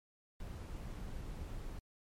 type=noise; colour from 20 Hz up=brown; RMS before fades=-44 dBFS; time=0.4-1.79 s; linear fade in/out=2 ms; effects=MP3 64 kbps